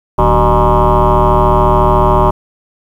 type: tone with frequency modulation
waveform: sine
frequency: 493 Hz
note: B4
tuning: 3 cents flat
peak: -5 dBFS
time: 0.18-2.31 s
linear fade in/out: 10 ms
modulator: 114 Hz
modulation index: 5.4
effects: tanh soft clip ceiling -2 dBFS + 7-bit

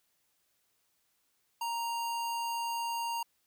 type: tone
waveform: square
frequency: 932.3 Hz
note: A#5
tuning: in tune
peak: -33 dBFS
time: 1.61-3.23 s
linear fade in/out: 5 ms
effects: white hiss -75 dBFS RMS until 3.46 s

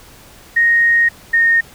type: tone pair in turn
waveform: sine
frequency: 1864.7 / 1843.3 Hz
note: A#6 / A#6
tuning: 0 / -20 cents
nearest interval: unison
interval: 20 cents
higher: first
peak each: -9 dBFS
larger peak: neither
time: 0.56-1.09 / 1.33-1.61 s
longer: first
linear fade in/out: 10 ms
effects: pink hiss -42 dBFS RMS until 1.74 s

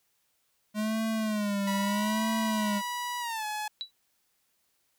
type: tone with vibrato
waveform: square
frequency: 210 Hz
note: G#3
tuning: 19 cents sharp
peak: -28 dBFS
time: 0.74-2.82 s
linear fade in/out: 50 ms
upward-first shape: sine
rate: 0.78 Hz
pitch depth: 100 cents each way
type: tone with pitch glide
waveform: sawtooth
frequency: 975 to 848.8 Hz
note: B5 to G#5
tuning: -23 to +38 cents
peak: -28 dBFS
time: 1.67-3.68 s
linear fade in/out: 5 ms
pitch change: -239 cents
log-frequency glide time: 3.2-3.45 s
type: tone with exponential decay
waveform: sine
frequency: 3929 Hz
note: B7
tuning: 10 cents flat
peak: -28 dBFS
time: 3.81-3.91 s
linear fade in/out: 0 ms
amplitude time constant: 21 ms
effects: white hiss -73 dBFS RMS until 4.98 s

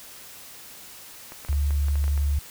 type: clicks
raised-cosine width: 0.5 ms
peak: -25 dBFS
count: 10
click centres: 1.321 / 1.449 / 1.486 / 1.529 / 1.707 / 1.884 / 1.956 / 2.041 / 2.08 / 2.177 s
type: tone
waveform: sine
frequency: 71.7 Hz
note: D2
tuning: 41 cents flat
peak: -20 dBFS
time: 1.49-2.39 s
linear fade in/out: 5 ms
effects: white hiss -44 dBFS RMS until 2.5 s

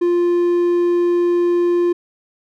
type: tone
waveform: triangle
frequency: 349.2 Hz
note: F4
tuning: in tune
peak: -11 dBFS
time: 0.01-1.93 s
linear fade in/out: 10 ms
effects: none

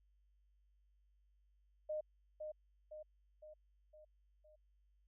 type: tone with echo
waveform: sine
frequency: 613 Hz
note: D#5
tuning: 26 cents flat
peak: -38 dBFS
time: 1.89-2.01 s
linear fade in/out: 10 ms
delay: 510 ms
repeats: 5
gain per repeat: -5 dB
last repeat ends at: 4.56 s
effects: added 50 Hz sine -70 dBFS peak until 5.07 s

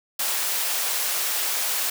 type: high-pass noise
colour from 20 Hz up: white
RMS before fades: -25 dBFS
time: 0.19-1.9 s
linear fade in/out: 5 ms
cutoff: 550 Hz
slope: 12 dB/octave
effects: none

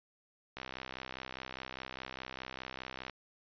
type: click train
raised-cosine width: 0.3 ms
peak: -25 dBFS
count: 165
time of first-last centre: 0.57-3.097 s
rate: 64.9 Hz
effects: resampled to 11025 Hz

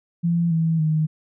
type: tone with pitch steps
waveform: sine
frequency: 170 / 162.79 / 155.89 Hz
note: F3 / E3 / D#3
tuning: -46 / -21 / +4 cents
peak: -17 dBFS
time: 0.23-1.07 s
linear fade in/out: 20 ms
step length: 280 ms
effects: none

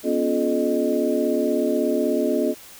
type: tone cluster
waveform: sine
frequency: 245.5 / 281.9 / 350.5 / 429 / 613 Hz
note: B3 / C#4 / F4 / A4 / D#5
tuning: -10 / +29 / +6 / -44 / -26 cents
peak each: -25 dBFS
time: 0.03-2.55 s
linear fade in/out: 50 ms
effects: white hiss -44 dBFS RMS until 2.79 s

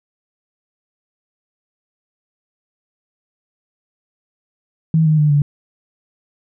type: tone with pitch steps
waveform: sine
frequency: 160.4 / 155.03 / 149.83 / 144.81 Hz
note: E3 / D#3 / D3 / D3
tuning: -47 / -6 / +35 / -24 cents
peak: -10 dBFS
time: 4.94-5.42 s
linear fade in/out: 2 ms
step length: 120 ms
effects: none

